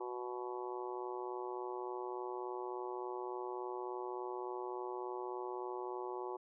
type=harmonic tone; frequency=123.47 Hz; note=B2; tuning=in tune; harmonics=3 / 4 / 5 / 6 / 7 / 8 / 9; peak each=-42 / -49 / -54 / -52 / -46 / -49 / -52 dBFS; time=0-6.37 s; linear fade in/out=10 ms; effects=none